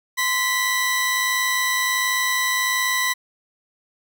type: tone pair together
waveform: sawtooth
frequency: 1033.7 / 1966 Hz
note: C6 / B6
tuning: -21 / -8 cents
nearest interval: major seventh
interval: 1113 cents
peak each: -21 / -17 dBFS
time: 0.17-3.14 s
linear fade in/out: 20 ms
effects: none